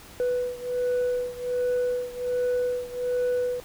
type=beating tone pair; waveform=sine; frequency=493.9 / 495.2 Hz; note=B4 / B4; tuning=0 / +5 cents; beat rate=1.3 Hz; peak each=-24 / -26 dBFS; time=0.2-3.6 s; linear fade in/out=0 ms; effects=tanh soft clip ceiling -21 dBFS + pink hiss -47 dBFS RMS until 3.64 s